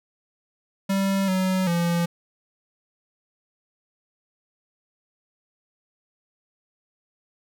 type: tone with pitch steps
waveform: square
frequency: 194.9 / 187.1 / 171.2 Hz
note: G3 / F#3 / F3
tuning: -10 / +20 / -34 cents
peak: -21 dBFS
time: 0.89-2.06 s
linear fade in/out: 10 ms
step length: 390 ms
effects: none